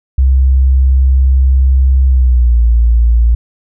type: tone with pitch glide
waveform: sine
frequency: 65.7 to 57.86 Hz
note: C2 to A#1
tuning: +8 to -12 cents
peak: -5 dBFS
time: 0.18-3.35 s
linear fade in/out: 5 ms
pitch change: -220 cents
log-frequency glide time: 2.06-2.61 s
effects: none